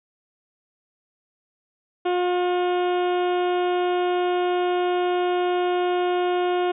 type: harmonic tone with a mistuned harmonic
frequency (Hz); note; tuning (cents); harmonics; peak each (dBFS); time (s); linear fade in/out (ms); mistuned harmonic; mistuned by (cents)
357.7; F4; +41; 1 / 2 / 3 / 4 / 5 / 6 / 7 / 8 / 9 / 10; -21 / -25 / -34 / -35 / -44 / -42 / -43 / -40 / -43 / -47; 2.05-6.72; 10; 6; +30
effects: none